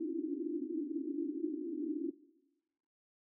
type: band-pass noise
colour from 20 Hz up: white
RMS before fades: -38 dBFS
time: 0-2.11 s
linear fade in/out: 10 ms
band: 270 to 350 Hz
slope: 96 dB/octave
effects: noise-tail reverb RT60 1.0 s tail -18 dB re dry